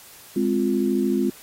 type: chord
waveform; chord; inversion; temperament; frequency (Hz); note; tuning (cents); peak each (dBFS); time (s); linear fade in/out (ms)
sine; F minor; first; equal; 207.7 / 261.6 / 349.2; Ab3 / C4 / F4; 0 / 0 / 0; -23; 0.36-1.3; 5
effects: white hiss -46 dBFS RMS until 1.42 s + AAC 48 kbps